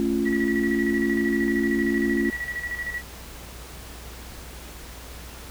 sine chord, A augmented, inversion none, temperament equal with one note detuned, 220 / 277.2 / 345.4 Hz, A3 / C#4 / E#4, 0 / 0 / -19 cents, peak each -25 dBFS, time 0-2.3 s, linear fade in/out 0 ms
sine tone with tremolo, 1937 Hz, B6, 34 cents flat, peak -26 dBFS, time 0.25-3.02 s, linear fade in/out 20 ms, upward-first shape square, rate 13 Hz, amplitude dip 60%
effects added 60 Hz sine -41 dBFS peak until 5.5 s + pink hiss -42 dBFS RMS until 5.5 s

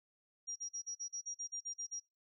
sine tone bursts, 5700 Hz, F8, 34 cents sharp, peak -39 dBFS, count 12, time 0.47-2.002 s, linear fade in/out 20 ms, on 91 ms, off 40 ms, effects noise-tail reverb RT60 0.3 s tail -26 dB re dry

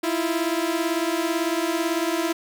sawtooth beating tone pair, 323.8 / 341.8 Hz, E4 / F4, -31 / -37 cents, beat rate 18 Hz, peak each -21 dBFS, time 0.03-2.33 s, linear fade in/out 10 ms, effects none

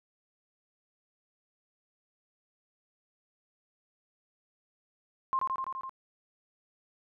sine tone with echo, 1058 Hz, C6, 19 cents sharp, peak -25 dBFS, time 5.33-5.39 s, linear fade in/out 0 ms, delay 84 ms, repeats 6, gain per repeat -2 dB, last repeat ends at 5.894 s, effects none

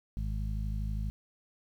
harmonic tone, 52.4 Hz, G#1, 16 cents sharp, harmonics 1 / 2 / 3 / 4, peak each -32 / -38 / -42 / -44 dBFS, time 0.17-1.1 s, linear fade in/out 0 ms, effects 10-bit

